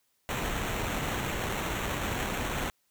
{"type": "noise with sample-and-hold", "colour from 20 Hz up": "pink", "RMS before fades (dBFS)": -32, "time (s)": [0.29, 2.7], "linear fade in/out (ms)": 0, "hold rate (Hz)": 4900, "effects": ["white hiss -73 dBFS RMS until 2.9 s"]}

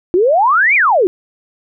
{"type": "exponential two-way sweep", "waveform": "sine", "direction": "up then down", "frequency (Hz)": [337.2, 2472, 337.2], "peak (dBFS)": -8, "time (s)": [0.14, 1.07], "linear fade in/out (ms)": 0, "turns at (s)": 0.75, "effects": []}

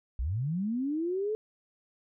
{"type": "linear sweep", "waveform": "sine", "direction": "up", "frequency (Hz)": [52.3, 440], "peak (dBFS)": -28, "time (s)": [0.19, 1.35], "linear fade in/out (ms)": 0, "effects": []}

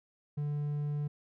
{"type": "tone", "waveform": "triangle", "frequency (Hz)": 146.83, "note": "D3", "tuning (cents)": 0, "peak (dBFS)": -29, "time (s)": [0.37, 1.08], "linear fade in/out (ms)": 10, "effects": []}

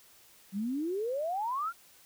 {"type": "exponential sweep", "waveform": "sine", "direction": "up", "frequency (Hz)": [186.6, 1437], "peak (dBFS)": -30, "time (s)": [0.52, 1.73], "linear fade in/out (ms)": 50, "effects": ["white hiss -59 dBFS RMS until 2.05 s"]}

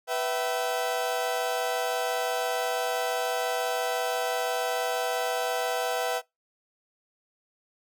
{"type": "chord", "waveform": "35% pulse", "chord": "E minor", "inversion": "second", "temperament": "equal with one note detuned", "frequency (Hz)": [493.9, 659.3, 765.2], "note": ["B4", "E5", "G5"], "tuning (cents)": [0, 0, -42], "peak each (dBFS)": -29, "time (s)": [0.07, 6.22], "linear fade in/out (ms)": 50, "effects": ["noise-tail reverb RT60 0.2 s tail -24 dB re dry"]}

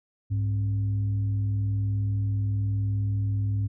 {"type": "tone with frequency modulation", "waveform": "sine", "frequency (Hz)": 102.5, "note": "G#2", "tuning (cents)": -22, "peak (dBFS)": -23, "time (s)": [0.3, 3.68], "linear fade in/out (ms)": 20, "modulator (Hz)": 164, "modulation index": 0.28, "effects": []}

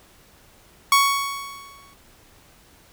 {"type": "tone with exponential decay", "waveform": "sawtooth", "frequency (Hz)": 1114, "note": "C#6", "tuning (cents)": 8, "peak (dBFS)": -8, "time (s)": [0.92, 1.94], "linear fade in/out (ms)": 2, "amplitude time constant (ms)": 220, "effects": ["pink hiss -53 dBFS RMS until 2.92 s"]}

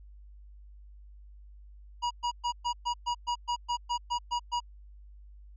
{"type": "tone bursts", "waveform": "square", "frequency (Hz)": 961, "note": "B5", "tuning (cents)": -48, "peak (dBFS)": -28, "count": 13, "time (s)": [2.02, 4.604], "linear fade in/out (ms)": 20, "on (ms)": 88, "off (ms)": 120, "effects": ["added 50 Hz sine -48 dBFS peak until 5.56 s", "resampled to 16000 Hz"]}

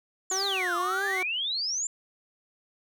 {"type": "exponential two-way sweep", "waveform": "sine", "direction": "down then up", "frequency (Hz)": [7360, 1072, 7360], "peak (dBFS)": -27, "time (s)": [0.3, 1.87], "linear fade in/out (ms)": 2, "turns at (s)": 0.8}
{"type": "tone with vibrato", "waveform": "15% pulse", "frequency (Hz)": 371.3, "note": "F#4", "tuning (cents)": 6, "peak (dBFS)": -24, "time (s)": [0.31, 1.23], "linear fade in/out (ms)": 5, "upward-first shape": "triangle", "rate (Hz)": 1.7, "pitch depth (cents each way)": 130}
{"effects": []}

